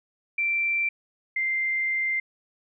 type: tone pair in turn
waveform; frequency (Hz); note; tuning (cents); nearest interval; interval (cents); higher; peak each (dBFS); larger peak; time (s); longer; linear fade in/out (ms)
sine; 2349 / 2091; D7 / C7; 0 / -2; major second; 202; first; -22 / -23; first; 0.38-0.89 / 1.36-2.2; second; 5
effects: none